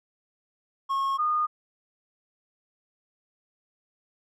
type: tone pair in turn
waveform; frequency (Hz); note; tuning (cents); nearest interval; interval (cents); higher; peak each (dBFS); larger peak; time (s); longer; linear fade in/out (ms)
triangle / sine; 1089 / 1224.6; C#6 / D#6; -31 / -28; major second; 203; second; -22; neither; 0.89-1.18 / 1.18-1.47; neither; 20
effects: none